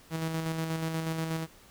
sawtooth tone with tremolo, 161.7 Hz, E3, 33 cents flat, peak -25 dBFS, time 0.1-1.47 s, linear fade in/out 50 ms, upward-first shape square, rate 8.3 Hz, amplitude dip 35%, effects pink hiss -56 dBFS RMS until 1.7 s

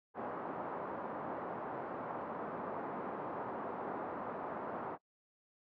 white low-pass noise, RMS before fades -41 dBFS, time 0.14-4.98 s, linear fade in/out 50 ms, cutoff 1100 Hz, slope 24 dB/octave, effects noise-tail reverb RT60 0.1 s tail -23 dB re dry + high-pass 200 Hz 12 dB/octave

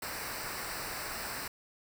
pink noise with comb filter, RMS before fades -39 dBFS, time 0.02-1.48 s, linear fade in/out 5 ms, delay 0.3 ms, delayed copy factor -0.7, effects none

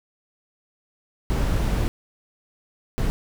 brown noise bursts at uneven times, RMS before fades -22 dBFS, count 2, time 1.3-1.88 / 2.98-3.1 s, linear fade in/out 0 ms, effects none

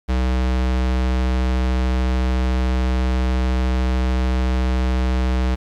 square tone, 63.3 Hz, B1, 43 cents sharp, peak -17 dBFS, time 0.08-5.56 s, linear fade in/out 20 ms, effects low-pass 5000 Hz 12 dB/octave + 8-bit

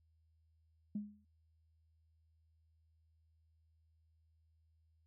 sine tone with exponential decay, 207.7 Hz, G#3, in tune, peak -34 dBFS, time 0.95-1.25 s, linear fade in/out 5 ms, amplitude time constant 64 ms, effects tanh soft clip ceiling -30 dBFS + added 80 Hz sine -70 dBFS peak until 5.06 s

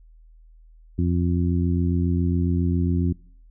harmonic tone, 87.31 Hz, F2, in tune, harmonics 1 / 2 / 3 / 4, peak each -21 / -24 / -26 / -32 dBFS, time 0.98-3.13 s, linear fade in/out 10 ms, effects noise-tail reverb RT60 0.6 s tail -25 dB re dry + added 40 Hz sine -47 dBFS peak until 3.5 s

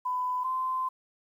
sine tone pair in turn, 1002 / 1033.1 Hz, B5 / C6, +25 / -22 cents, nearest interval minor second, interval 53 cents, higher second, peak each -27 dBFS, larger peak neither, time 0.05-0.44 / 0.44-0.89 s, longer second, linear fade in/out 10 ms, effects 10-bit

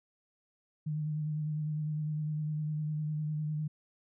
sine tone with vibrato, 152.5 Hz, D#3, 34 cents flat, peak -31 dBFS, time 0.86-3.68 s, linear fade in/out 10 ms, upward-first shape sine, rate 9.9 Hz, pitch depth 26 cents each way, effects none

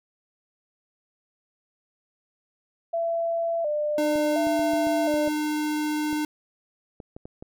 sine tone with vibrato, 633 Hz, D#5, 30 cents sharp, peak -23 dBFS, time 2.93-5.29 s, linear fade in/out 10 ms, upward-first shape square, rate 0.7 Hz, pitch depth 100 cents each way
square tone, 302.5 Hz, D#4, 49 cents flat, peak -25 dBFS, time 3.98-6.25 s, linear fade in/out 2 ms
clicks, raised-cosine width 2 ms, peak -26 dBFS, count 12, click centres 4.157 / 4.47 / 4.594 / 4.735 / 4.87 / 5.141 / 5.276 / 6.129 / 7.002 / 7.165 / 7.255 / 7.425 s
effects none

